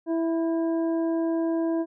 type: harmonic tone with a mistuned harmonic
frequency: 329.6 Hz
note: E4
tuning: in tune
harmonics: 1 / 2 / 3 / 5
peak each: -23 / -31 / -40 / -48 dBFS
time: 0.06-1.86 s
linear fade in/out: 50 ms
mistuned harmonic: 5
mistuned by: -35 cents
effects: none